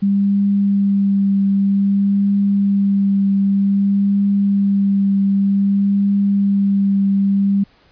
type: tone with vibrato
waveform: sine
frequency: 198.5 Hz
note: G3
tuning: 22 cents sharp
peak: -12 dBFS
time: 0.02-7.64 s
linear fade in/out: 10 ms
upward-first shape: triangle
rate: 0.53 Hz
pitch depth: 15 cents each way
effects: pink hiss -53 dBFS RMS until 7.91 s + resampled to 11025 Hz